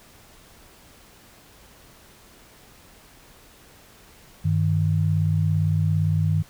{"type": "tone pair together", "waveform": "sine", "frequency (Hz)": [97.92, 155.56], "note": ["G2", "D#3"], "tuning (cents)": [-1, 0], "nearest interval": "minor sixth", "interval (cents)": 801, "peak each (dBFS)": -21, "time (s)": [4.44, 6.43], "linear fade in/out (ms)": 20, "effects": ["pink hiss -51 dBFS RMS until 6.49 s"]}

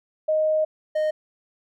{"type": "tone pair in turn", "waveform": ["sine", "triangle"], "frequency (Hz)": [622.3, 617.3], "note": ["D#5", "D#5"], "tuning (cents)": [0, -14], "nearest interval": "unison", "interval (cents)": 14, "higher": "first", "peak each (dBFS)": -18, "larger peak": "neither", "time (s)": [[0.28, 0.65], [0.95, 1.11]], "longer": "first", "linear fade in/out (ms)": 10, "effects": []}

